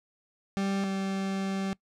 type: tone pair in turn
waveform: 40% pulse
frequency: 196 / 193.75 Hz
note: G3 / G3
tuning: 0 / -20 cents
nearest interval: unison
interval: 20 cents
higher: first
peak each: -26 / -28 dBFS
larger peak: first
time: 0.57-0.84 / 0.84-1.73 s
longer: second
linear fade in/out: 0 ms
effects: noise-tail reverb RT60 0.1 s tail -22 dB re dry + low-pass 7000 Hz 12 dB/octave